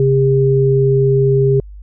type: tone pair together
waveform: sine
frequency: 134.55 / 402.8 Hz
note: C3 / G4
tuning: +49 / +47 cents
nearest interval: octave + perfect fifth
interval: 1898 cents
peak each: -12 dBFS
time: 0-1.6 s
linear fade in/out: 2 ms
effects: added 50 Hz sine -31 dBFS peak until 1.82 s